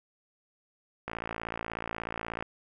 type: click train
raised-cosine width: 0.5 ms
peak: -19 dBFS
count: 77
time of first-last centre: 1.08-2.425 s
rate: 56.5 Hz
effects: none